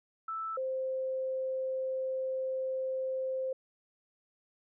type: tone pair in turn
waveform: sine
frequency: 1318.5 / 523.2 Hz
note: E6 / C5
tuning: 0 / 0 cents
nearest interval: octave + major third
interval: 1600 cents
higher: first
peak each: -34 / -31 dBFS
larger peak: second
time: 0.28-0.57 / 0.57-3.53 s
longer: second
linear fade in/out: 5 ms
effects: none